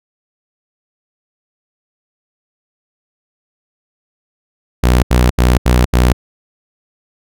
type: tone bursts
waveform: sawtooth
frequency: 61.5 Hz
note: B1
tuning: 7 cents flat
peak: -4 dBFS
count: 5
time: 4.83-6.13 s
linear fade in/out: 10 ms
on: 200 ms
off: 75 ms
effects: none